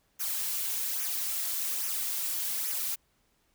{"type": "noise with flanger", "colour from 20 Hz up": "blue", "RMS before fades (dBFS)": -32, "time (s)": [0.19, 2.96], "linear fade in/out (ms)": 20, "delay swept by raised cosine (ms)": [0.23, 5.03], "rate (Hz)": 1.2, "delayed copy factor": -0.65, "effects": ["pink hiss -71 dBFS RMS until 3.54 s"]}